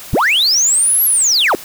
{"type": "linear two-way sweep", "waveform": "sine", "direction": "up then down", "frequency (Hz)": [38.86, 11840, 253.6], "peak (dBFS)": -7, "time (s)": [0.13, 1.55], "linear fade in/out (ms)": 0, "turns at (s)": 1.04, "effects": ["tanh soft clip ceiling -9 dBFS", "white hiss -33 dBFS RMS until 1.64 s"]}